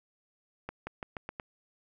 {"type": "accelerating click train", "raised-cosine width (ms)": 0.5, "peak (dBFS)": -22, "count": 6, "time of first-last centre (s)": [0.69, 1.398], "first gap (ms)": 180, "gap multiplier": 0.88, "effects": []}